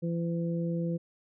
harmonic tone, 168.9 Hz, E3, 42 cents sharp, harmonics 1 / 2 / 3, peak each -29 / -37 / -37 dBFS, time 0.02-0.98 s, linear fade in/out 20 ms, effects none

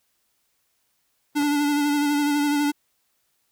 5% pulse tone with exponential growth, 133.8 Hz, C3, 39 cents sharp, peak -25 dBFS, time 1.32-1.43 s, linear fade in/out 5 ms, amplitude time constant 22 ms
square tone with vibrato, 291.1 Hz, D4, 15 cents flat, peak -20 dBFS, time 1.35-2.72 s, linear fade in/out 20 ms, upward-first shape sine, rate 12 Hz, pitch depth 28 cents each way
effects white hiss -70 dBFS RMS until 3.51 s

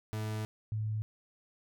40% pulse / sine tone pair in turn, 108.1 / 108.1 Hz, A2 / A2, -30 / -30 cents, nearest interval unison, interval 0 cents, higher neither, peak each -33 / -31 dBFS, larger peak second, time 0.13-0.45 / 0.72-1.02 s, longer first, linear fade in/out 0 ms, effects none

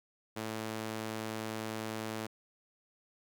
sawtooth tone with high-pass filter, 110 Hz, A2, in tune, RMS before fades -39 dBFS, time 0.36-2.27 s, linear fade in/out 10 ms, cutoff 220 Hz, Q 0.66, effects none

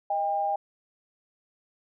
sine tone pair together, 625 / 801 Hz, D#5 / G5, +8 / +37 cents, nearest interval major third, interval 429 cents, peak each -31 / -25 dBFS, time 0.1-0.56 s, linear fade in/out 5 ms, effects none

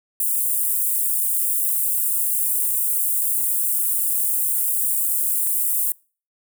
white high-pass noise, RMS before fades -21 dBFS, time 0.2-5.92 s, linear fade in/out 2 ms, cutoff 8400 Hz, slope 48 dB/octave, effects noise-tail reverb RT60 0.4 s tail -26 dB re dry

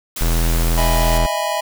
white noise, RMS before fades -27 dBFS, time 0.16-1.18 s, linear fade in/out 5 ms
square tone, 41.34 Hz, E1, 6 cents sharp, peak -15 dBFS, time 0.21-1.26 s, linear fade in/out 0 ms
square chord, E major seventh, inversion third, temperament just, 618.1 / 659.3 / 824.1 / 988.9 Hz, D#5 / E5 / G#5 / B5, -12 / 0 / -14 / +2 cents, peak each -25 dBFS, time 0.77-1.61 s, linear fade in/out 10 ms
effects none

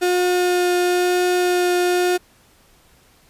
35% pulse tone with vibrato, 358.1 Hz, F4, 43 cents sharp, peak -14 dBFS, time 0.01-2.18 s, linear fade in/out 20 ms, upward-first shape triangle, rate 1 Hz, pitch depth 10 cents each way, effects pink hiss -54 dBFS RMS until 3.29 s + resampled to 32000 Hz

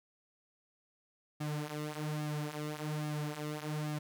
sawtooth tone with flanger, 150.8 Hz, D3, 46 cents sharp, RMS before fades -38 dBFS, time 1.4-3.99 s, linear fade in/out 10 ms, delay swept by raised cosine 2 to 7.9 ms, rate 1.2 Hz, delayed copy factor -0.75, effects none

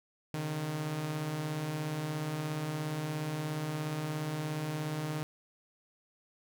sawtooth beating tone pair, 136.7 / 153.7 Hz, C#3 / D#3, -24 / -21 cents, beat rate 17 Hz, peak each -38 / -30 dBFS, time 0.34-5.23 s, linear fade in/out 0 ms, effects none

